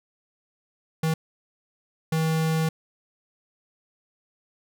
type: tone bursts at uneven times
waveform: square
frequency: 160 Hz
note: D#3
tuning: 49 cents sharp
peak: -22 dBFS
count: 2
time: 1.03-1.14 / 2.12-2.69 s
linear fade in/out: 5 ms
effects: none